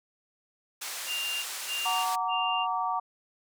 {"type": "band-pass noise", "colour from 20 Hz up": "white", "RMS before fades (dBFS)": -37, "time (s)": [0.81, 2.16], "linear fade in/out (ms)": 10, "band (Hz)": [690, 10000], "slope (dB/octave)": 12}
{"type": "tone bursts", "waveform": "sine", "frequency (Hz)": 2794, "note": "F7", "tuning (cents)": 0, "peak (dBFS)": -30, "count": 3, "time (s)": [1.06, 2.67], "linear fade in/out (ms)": 50, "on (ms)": 390, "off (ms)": 220}
{"type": "chord", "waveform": "sine", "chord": "Gb augmented", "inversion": "none", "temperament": "just", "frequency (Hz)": [740, 925, 1156.2], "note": ["Gb5", "Bb5", "D6"], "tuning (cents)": [0, -14, -27], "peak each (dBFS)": -31, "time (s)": [1.85, 3], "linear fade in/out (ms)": 10}
{"effects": []}